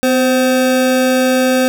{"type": "tone pair together", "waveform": "square", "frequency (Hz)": [253.2, 520], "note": ["B3", "C5"], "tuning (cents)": [43, -11], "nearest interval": "octave", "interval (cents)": 1246, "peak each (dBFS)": -14, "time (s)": [0.03, 1.68], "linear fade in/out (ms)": 0, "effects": []}